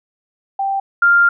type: tone pair in turn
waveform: sine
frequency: 784 / 1396.9 Hz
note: G5 / F6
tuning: 0 / 0 cents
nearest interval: minor seventh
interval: 1000 cents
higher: second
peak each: -16 / -8 dBFS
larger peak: second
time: 0.59-0.8 / 1.02-1.29 s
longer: second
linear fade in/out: 5 ms
effects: none